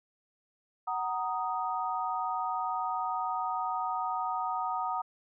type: chord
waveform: sine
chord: D# minor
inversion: first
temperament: just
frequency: 746.7 / 933.4 / 1244.5 Hz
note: F#5 / A#5 / D#6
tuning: +16 / +2 / 0 cents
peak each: -34 dBFS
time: 0.87-5.02 s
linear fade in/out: 10 ms
effects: none